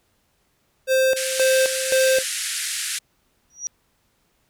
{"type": "tone with tremolo", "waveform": "square", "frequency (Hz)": 524, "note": "C5", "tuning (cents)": 2, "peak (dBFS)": -16, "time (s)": [0.87, 2.24], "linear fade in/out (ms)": 50, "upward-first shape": "square", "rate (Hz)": 1.9, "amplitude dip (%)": 70}
{"type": "band-pass noise", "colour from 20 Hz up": "white", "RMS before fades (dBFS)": -27, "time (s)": [1.16, 2.99], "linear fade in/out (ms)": 10, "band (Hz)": [1500, 11000], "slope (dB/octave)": 48}
{"type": "tone with exponential growth", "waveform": "sine", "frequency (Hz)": 5780, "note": "F#8", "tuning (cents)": -41, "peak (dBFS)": -21, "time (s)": [3.5, 3.67], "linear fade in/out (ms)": 0, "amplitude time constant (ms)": 36}
{"effects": ["pink hiss -66 dBFS RMS until 4.49 s"]}